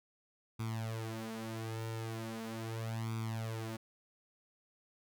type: tone with flanger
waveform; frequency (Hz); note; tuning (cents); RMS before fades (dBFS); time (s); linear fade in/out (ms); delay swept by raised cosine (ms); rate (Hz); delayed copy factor
sawtooth; 112.3; A2; +36; -40; 0.59-3.77; 10; 0.84 to 6.74; 0.39; +0.85
effects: none